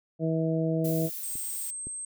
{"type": "harmonic tone", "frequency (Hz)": 161.4, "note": "E3", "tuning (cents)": -36, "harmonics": [1, 2, 3, 4], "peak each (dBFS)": [-27, -30, -32, -33], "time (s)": [0.19, 1.1], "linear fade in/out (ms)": 50}
{"type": "noise", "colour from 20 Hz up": "violet", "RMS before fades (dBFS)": -37, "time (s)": [0.84, 1.71], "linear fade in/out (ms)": 10}
{"type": "tone", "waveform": "sine", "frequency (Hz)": 8340, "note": "C9", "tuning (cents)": -7, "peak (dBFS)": -34, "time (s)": [1.23, 2.05], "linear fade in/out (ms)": 2}
{"type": "clicks", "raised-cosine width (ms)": 3, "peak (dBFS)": [-32, -29], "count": 2, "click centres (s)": [1.355, 1.87]}
{"effects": []}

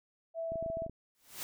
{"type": "tone", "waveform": "sine", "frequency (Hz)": 659.3, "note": "E5", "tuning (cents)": 0, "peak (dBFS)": -34, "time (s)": [0.34, 0.89], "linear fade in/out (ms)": 50}
{"type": "clicks", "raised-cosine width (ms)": 3, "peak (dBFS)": -31, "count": 9, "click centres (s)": [0.52, 0.557, 0.626, 0.662, 0.701, 0.771, 0.821, 0.864, 0.896]}
{"type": "noise with exponential growth", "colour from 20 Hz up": "white", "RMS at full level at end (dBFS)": -38, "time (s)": [1.15, 1.43], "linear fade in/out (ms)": 0, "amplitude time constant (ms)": 59}
{"effects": []}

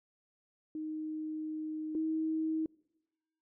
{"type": "tone pair in turn", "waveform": "sine", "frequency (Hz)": [311.1, 317.3], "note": ["D#4", "D#4"], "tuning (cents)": [0, 34], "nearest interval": "unison", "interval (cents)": 34, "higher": "second", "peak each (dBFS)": [-36, -30], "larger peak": "second", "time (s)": [[0.75, 1.95], [1.95, 2.66]], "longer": "first", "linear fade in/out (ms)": 2, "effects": ["noise-tail reverb RT60 1.0 s tail -25 dB re dry"]}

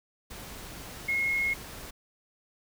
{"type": "tone in noise", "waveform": "sine", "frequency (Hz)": 2161, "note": "C#7", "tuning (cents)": -45, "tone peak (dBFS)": -25, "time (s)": [1.08, 1.54], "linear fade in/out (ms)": 10, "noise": "pink", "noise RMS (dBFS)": -43, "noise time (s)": [0.3, 1.91], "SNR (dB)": 15, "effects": []}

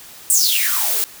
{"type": "noise with high-pass filter sweep", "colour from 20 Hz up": "blue", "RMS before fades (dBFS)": -17, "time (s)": [0.3, 1.04], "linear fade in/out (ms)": 0, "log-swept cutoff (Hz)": [8800, 320], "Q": 8.5, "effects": ["white hiss -40 dBFS RMS until 1.2 s"]}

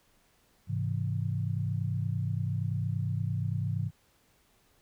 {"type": "chord", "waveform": "sine", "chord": "Ab augmented", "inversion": "none", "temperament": "equal with one note detuned", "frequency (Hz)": [103.83, 132.56, 164.81], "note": ["Ab2", "C3", "E3"], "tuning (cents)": [0, 23, 0], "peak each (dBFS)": [-31, -33, -35], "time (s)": [0.67, 3.91], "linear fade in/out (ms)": 50, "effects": ["pink hiss -67 dBFS RMS until 4.81 s"]}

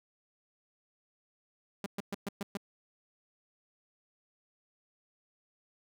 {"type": "tone bursts", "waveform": "sawtooth", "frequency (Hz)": 200.2, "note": "G3", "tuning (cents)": 37, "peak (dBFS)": -30, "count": 6, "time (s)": [1.84, 2.572], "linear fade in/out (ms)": 2, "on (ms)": 22, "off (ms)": 120, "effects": []}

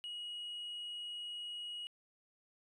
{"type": "tone", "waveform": "sine", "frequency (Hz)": 2900, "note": "F#7", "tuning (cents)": -35, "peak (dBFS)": -39, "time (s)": [0.04, 1.87], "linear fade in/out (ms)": 0, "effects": ["tanh soft clip ceiling -40 dBFS"]}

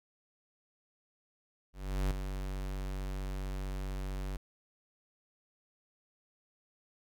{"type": "tone with ADSR envelope", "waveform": "square", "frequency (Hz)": 47.75, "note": "G1", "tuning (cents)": -45, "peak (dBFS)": -28, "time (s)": [1.73, 4.37], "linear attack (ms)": 380, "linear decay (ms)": 3, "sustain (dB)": -8, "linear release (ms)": 5, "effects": []}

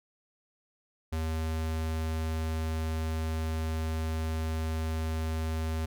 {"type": "tone", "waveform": "square", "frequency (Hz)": 79.9, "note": "D#2", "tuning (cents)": 47, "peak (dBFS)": -30, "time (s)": [1.12, 5.86], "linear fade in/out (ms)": 10, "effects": []}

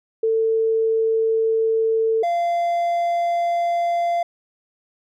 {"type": "tone pair in turn", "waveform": ["sine", "triangle"], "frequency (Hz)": [446.8, 689.2], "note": ["A4", "F5"], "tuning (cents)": [27, -23], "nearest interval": "minor sixth", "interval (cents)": 750, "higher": "second", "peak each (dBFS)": -16, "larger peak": "neither", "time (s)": [[0.23, 2.23], [2.23, 4.23]], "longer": "neither", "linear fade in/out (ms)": 5, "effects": []}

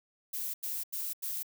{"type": "noise bursts", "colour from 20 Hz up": "violet", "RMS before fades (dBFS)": -36, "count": 4, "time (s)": [0.33, 1.431], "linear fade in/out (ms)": 10, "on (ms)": 210, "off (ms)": 87, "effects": []}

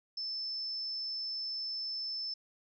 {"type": "tone", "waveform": "sine", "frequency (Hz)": 5274, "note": "E8", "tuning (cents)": 0, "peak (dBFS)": -35, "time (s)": [0.17, 2.34], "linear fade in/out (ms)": 5, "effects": []}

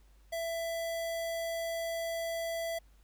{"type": "tone", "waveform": "square", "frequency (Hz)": 665, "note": "E5", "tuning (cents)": 15, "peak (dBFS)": -34, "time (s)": [0.32, 2.79], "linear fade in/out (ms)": 10, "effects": ["added 50 Hz sine -58 dBFS peak until 3.03 s", "pink hiss -70 dBFS RMS until 3.03 s"]}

